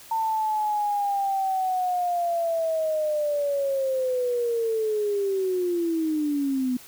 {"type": "linear sweep", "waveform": "sine", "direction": "down", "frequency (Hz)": [901, 246.9], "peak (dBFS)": -22, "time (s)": [0.11, 6.77], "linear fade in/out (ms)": 5, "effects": ["white hiss -47 dBFS RMS until 6.87 s"]}